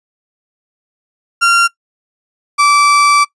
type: tone pair in turn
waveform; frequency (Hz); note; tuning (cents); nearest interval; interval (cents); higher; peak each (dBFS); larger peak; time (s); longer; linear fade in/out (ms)
35% pulse; 1380 / 1160.4; F6 / D6; -21 / -21; minor third; 300; first; -5; neither; 1.41-1.68 / 2.58-3.25; second; 20
effects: noise-tail reverb RT60 0.1 s tail -21 dB re dry + resampled to 22050 Hz